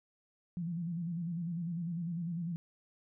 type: tone with vibrato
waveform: sine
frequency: 170 Hz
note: F3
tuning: 46 cents flat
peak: -34 dBFS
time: 0.57-2.56 s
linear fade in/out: 0 ms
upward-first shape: square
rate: 10 Hz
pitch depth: 68 cents each way
effects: none